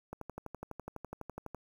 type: click train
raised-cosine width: 1 ms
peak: -27 dBFS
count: 18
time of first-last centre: 0.13-1.547 s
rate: 12 Hz
effects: 9-bit